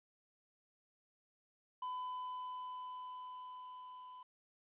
triangle tone with level ramp, 1005 Hz, B5, 30 cents sharp, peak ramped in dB -37 to -49 dBFS, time 1.82-4.23 s, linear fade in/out 5 ms, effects resampled to 8000 Hz + 12-bit

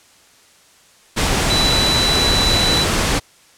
sine tone in noise, 3965 Hz, B7, 6 cents sharp, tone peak -16 dBFS, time 1.49-2.85 s, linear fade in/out 20 ms, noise pink, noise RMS -17 dBFS, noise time 1.16-3.2 s, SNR -2 dB, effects white hiss -50 dBFS RMS until 3.57 s + low-pass 9000 Hz 12 dB/octave

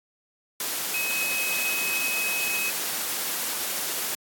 sine tone in noise, 2546 Hz, D#7, 39 cents sharp, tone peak -26 dBFS, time 0.94-2.7 s, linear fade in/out 2 ms, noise white, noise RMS -29 dBFS, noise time 0.6-4.15 s, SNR 0 dB, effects high-pass 200 Hz 12 dB/octave + AAC 64 kbps

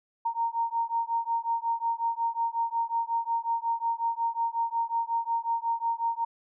sine beating tone pair, 922 / 927.5 Hz, A#5 / A#5, -19 / -9 cents, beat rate 5.5 Hz, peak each -29 dBFS, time 0.25-6.25 s, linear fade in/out 10 ms, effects none

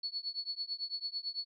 sine tone with tremolo, 4412 Hz, C#8, 9 cents flat, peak -32 dBFS, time 0.03-1.45 s, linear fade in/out 5 ms, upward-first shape triangle, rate 9 Hz, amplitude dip 100%, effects none

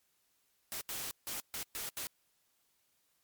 white noise bursts at uneven times, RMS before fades -40 dBFS, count 6, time 0.72-0.81 / 0.89-1.11 / 1.27-1.4 / 1.54-1.63 / 1.75-1.89 / 1.97-2.07 s, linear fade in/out 0 ms, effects white hiss -75 dBFS RMS until 3.23 s + MP3 96 kbps

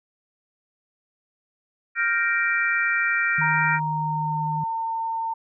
sine chord, G minor seventh, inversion third, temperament equal, 1396.9 / 1568 / 1864.7 / 2349 Hz, F6 / G6 / Bb6 / D7, 0 / 0 / 0 / 0 cents, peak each -24 / -28 / -24 / -26 dBFS, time 1.95-3.8 s, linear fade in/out 50 ms
sine tone, 154.5 Hz, D#3, 12 cents flat, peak -27 dBFS, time 3.38-4.64 s, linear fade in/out 5 ms
sine tone with pitch glide, 934 to 905.8 Hz, A#5 to A#5, +3 to -50 cents, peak -24 dBFS, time 3.41-5.34 s, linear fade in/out 10 ms, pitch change -53 cents, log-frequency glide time 3.82-4.44 s
effects none

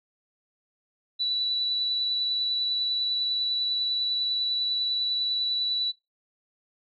sine tone with vibrato, 3951 Hz, B7, in tune, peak -24 dBFS, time 1.19-5.92 s, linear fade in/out 20 ms, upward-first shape triangle, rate 10 Hz, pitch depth 10 cents each way, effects noise-tail reverb RT60 0.2 s tail -19 dB re dry

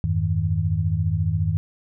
sine tone cluster, 86.7 / 101.2 / 156.9 Hz, F2 / G#2 / D#3, -12 / -44 / +15 cents, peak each -24 / -23 / -24 dBFS, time 0.04-1.57 s, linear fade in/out 0 ms, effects none

